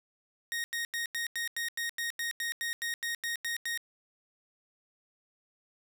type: tone bursts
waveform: sawtooth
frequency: 1864.7 Hz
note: A#6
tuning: in tune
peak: -28 dBFS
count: 16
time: 0.52-3.775 s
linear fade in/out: 0 ms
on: 120 ms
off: 89 ms
effects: none